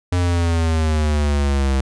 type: exponential sweep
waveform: square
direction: down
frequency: 90 to 66.2 Hz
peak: -16 dBFS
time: 0.12-1.81 s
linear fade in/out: 5 ms
effects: resampled to 22050 Hz